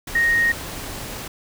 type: tone in noise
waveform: sine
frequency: 1864.7 Hz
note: A#6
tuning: in tune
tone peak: -15 dBFS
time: 0.15-0.52 s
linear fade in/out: 5 ms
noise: pink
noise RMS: -32 dBFS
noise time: 0.07-1.28 s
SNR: +14 dB
effects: none